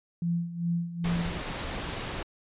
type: tone with tremolo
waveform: sine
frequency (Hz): 170.7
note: F3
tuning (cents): -39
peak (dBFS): -24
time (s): 0.22-1.38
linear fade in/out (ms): 2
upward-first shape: sine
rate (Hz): 2.5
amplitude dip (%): 75
type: noise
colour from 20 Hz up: pink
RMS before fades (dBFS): -34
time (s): 1.04-2.23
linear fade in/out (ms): 5
effects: resampled to 8000 Hz